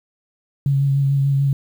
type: tone with vibrato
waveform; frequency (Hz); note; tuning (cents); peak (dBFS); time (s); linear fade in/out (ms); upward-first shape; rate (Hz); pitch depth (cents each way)
sine; 138.59; C#3; 0; -14; 0.66-1.53; 2; sine; 6.8; 21
effects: 8-bit